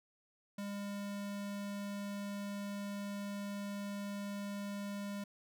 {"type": "tone", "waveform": "square", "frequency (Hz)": 201.9, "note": "G#3", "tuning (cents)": -49, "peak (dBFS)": -40, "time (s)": [0.58, 5.24], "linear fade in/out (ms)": 5, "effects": []}